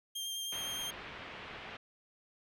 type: tone with vibrato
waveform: sawtooth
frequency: 3190 Hz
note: G7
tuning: 30 cents sharp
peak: -34 dBFS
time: 0.15-0.91 s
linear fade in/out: 10 ms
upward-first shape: triangle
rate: 9.6 Hz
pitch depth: 17 cents each way
type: low-pass noise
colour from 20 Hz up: white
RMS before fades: -47 dBFS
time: 0.52-1.77 s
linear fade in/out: 5 ms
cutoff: 2900 Hz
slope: 24 dB/octave
effects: none